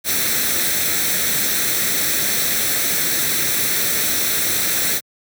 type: noise with comb filter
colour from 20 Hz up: white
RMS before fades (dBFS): -19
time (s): 0.04-5.01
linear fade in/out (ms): 50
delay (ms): 0.51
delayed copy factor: +0.6
effects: high-pass 100 Hz 12 dB/octave